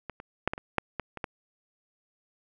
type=clicks; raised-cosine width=0.5 ms; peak=-21 / -26 / -9 / -15 / -24 / -8 / -16 / -23 / -16 dBFS; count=9; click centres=0.097 / 0.201 / 0.476 / 0.535 / 0.579 / 0.783 / 0.997 / 1.173 / 1.242 s; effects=none